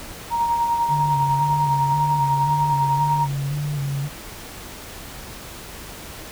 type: tone with tremolo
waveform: sine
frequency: 936 Hz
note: A#5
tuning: 7 cents sharp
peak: -16 dBFS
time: 0.3-3.28 s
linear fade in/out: 50 ms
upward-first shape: sine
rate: 10 Hz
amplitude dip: 40%
type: tone with vibrato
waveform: sine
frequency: 143 Hz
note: D3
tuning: 46 cents flat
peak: -22 dBFS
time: 0.88-4.1 s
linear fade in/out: 50 ms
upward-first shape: square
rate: 1.9 Hz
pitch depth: 43 cents each way
effects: pink hiss -37 dBFS RMS until 6.31 s